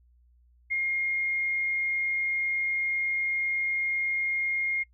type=tone; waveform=sine; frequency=2134 Hz; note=C7; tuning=34 cents sharp; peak=-25 dBFS; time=0.7-4.84 s; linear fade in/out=20 ms; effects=noise-tail reverb RT60 0.1 s tail -24 dB re dry + added 60 Hz sine -58 dBFS peak until 4.93 s